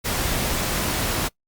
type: noise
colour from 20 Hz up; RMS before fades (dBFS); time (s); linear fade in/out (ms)
pink; -24; 0.04-1.29; 20
effects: noise-tail reverb RT60 0.1 s tail -24 dB re dry + Opus 48 kbps